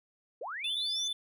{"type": "linear sweep", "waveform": "sine", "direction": "up", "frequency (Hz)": [406.7, 6400], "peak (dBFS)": -36, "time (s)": [0.41, 1.08], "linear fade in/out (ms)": 5}
{"type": "tone", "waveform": "triangle", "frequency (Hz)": 3508, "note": "A7", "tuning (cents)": -6, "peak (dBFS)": -30, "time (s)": [0.64, 1.13], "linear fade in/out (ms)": 5}
{"effects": []}